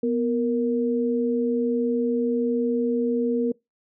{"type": "tone pair together", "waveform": "sine", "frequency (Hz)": [245.3, 466.6], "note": ["B3", "A#4"], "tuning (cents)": [-12, 2], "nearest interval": "major seventh", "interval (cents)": 1114, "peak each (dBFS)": -23, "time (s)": [0.03, 3.52], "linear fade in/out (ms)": 5, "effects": ["noise-tail reverb RT60 0.2 s tail -24 dB re dry"]}